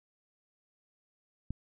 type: click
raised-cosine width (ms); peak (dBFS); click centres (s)
5; -23; 1.506
effects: none